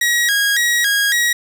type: tone with vibrato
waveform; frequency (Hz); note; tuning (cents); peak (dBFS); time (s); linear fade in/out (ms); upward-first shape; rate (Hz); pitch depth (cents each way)
sawtooth; 1768; A6; +8; -10; 0.01-1.33; 5; square; 1.8; 130
effects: none